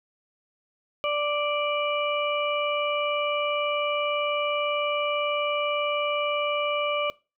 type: harmonic tone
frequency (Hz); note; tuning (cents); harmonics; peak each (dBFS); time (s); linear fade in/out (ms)
587.3; D5; 0; 1 / 2 / 4 / 5; -26 / -29 / -32 / -33; 1.04-7.1; 0
effects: noise-tail reverb RT60 0.3 s tail -22 dB re dry